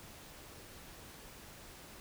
silence, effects pink hiss -53 dBFS RMS until 2 s

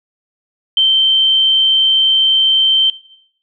sine tone, 3116 Hz, G7, 11 cents flat, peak -8 dBFS, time 0.77-2.9 s, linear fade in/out 2 ms, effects noise-tail reverb RT60 0.8 s tail -22 dB re dry

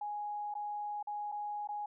sine tone with dropouts, 830.6 Hz, G#5, in tune, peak -36 dBFS, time 0.01-1.86 s, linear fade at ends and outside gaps 5 ms, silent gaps 0.541-0.551 / 1.028-1.071 / 1.318-1.322 / 1.674-1.688 s, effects none

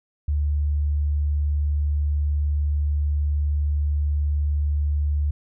sine tone, 73.42 Hz, D2, in tune, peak -19 dBFS, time 0.28-5.31 s, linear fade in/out 5 ms, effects none

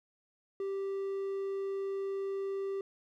triangle tone, 391.4 Hz, G4, 3 cents flat, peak -31 dBFS, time 0.6-2.81 s, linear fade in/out 2 ms, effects none

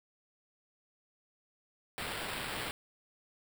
white noise with sample-and-hold, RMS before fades -39 dBFS, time 1.98-2.71 s, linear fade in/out 0 ms, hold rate 6300 Hz, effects none

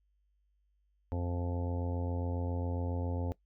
harmonic tone, 87.31 Hz, F2, in tune, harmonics 1 / 2 / 3 / 4 / 5 / 6 / 7 / 8 / 9 / 10, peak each -33 / -46 / -40 / -51 / -45 / -44 / -55 / -50 / -54 / -49 dBFS, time 1.12-3.32 s, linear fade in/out 0 ms, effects noise-tail reverb RT60 0.1 s tail -19 dB re dry + added 50 Hz sine -70 dBFS peak until 3.45 s

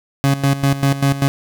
30% pulse tone with tremolo, 138.59 Hz, C#3, in tune, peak -9 dBFS, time 0.24-1.28 s, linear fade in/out 0 ms, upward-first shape square, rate 5.1 Hz, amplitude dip 75%, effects none

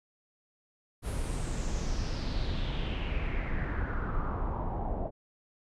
brown noise with low-pass filter sweep, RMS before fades -32 dBFS, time 1.02-5.11 s, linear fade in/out 50 ms, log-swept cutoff 11000 to 670 Hz, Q 4.2, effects none

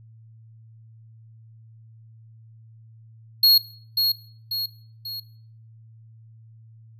square tone with echo, 4306 Hz, C8, 49 cents sharp, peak -13 dBFS, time 3.43-3.58 s, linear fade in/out 5 ms, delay 540 ms, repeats 3, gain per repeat -6 dB, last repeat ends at 5.2 s, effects noise-tail reverb RT60 0.5 s tail -17 dB re dry + added 112 Hz sine -46 dBFS peak until 6.99 s

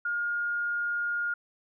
sine tone, 1421 Hz, F6, 30 cents sharp, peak -27 dBFS, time 0.05-1.34 s, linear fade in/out 5 ms, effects none

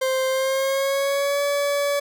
40% pulse tone with pitch glide, 523.3 to 570.7 Hz, C5 to D5, 0 to -50 cents, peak -19 dBFS, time 0.01-2 s, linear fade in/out 10 ms, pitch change +150 cents, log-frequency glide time 0.28-1.42 s, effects none

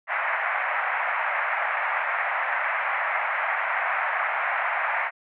white band-pass noise, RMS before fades -26 dBFS, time 0.07-5.11 s, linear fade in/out 50 ms, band 630 to 2200 Hz, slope 48 dB/octave, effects none

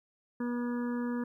harmonic tone, 241.7 Hz, B3, 37 cents flat, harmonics 1 / 2 / 4 / 5 / 6 / 7, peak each -31 / -40 / -45 / -49 / -51 / -48 dBFS, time 0.4-1.24 s, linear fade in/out 5 ms, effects 12-bit

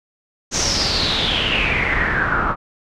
pink noise with low-pass filter sweep, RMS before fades -19 dBFS, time 0.51-2.56 s, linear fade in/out 50 ms, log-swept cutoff 6400 to 1200 Hz, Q 7, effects none

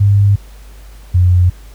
sine tone pair in turn, 100.7 / 89.71 Hz, G2 / F2, +47 / +47 cents, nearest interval major second, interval 200 cents, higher first, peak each -6 dBFS, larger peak neither, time 0-0.36 / 1.14-1.5 s, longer neither, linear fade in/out 10 ms, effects added 50 Hz sine -33 dBFS peak until 1.74 s + pink hiss -45 dBFS RMS until 1.74 s

